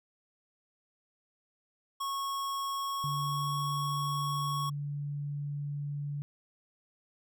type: tone with pitch glide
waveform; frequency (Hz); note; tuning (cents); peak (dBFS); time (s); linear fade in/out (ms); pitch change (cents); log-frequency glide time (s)
square; 1100 to 1108.3; C#6 to C#6; -14 to -1; -33; 2-4.7; 10; +13; 2.73-3.59
type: tone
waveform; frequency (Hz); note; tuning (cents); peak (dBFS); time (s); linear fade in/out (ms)
sine; 144.4; D3; -29; -33; 3.04-6.22; 0
effects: none